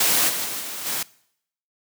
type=noise with level steps; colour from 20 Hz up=white; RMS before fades=-19 / -26 / -29 / -32 / -26 dBFS; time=0-1.03 s; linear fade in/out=5 ms; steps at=0.28 / 0.44 / 0.59 / 0.85 s; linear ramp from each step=20 ms; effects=noise-tail reverb RT60 0.7 s tail -22 dB re dry + high-pass 150 Hz 12 dB/octave